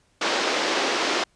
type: band-pass noise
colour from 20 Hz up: pink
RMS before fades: -24 dBFS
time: 0.21-1.24 s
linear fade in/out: 5 ms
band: 310 to 5700 Hz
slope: 24 dB/octave
effects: pink hiss -64 dBFS RMS until 1.35 s + resampled to 22050 Hz